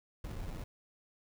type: noise with sample-and-hold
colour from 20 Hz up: brown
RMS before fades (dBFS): -41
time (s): 0.24-0.64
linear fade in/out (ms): 5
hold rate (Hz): 1575
effects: none